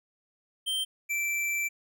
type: tone pair in turn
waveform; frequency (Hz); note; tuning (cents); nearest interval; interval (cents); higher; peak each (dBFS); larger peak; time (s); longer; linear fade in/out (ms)
square; 3136 / 2337; G7 / D7; 0 / -9; perfect fourth; 509; first; -28; neither; 0.66-0.85 / 1.09-1.69; second; 20
effects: none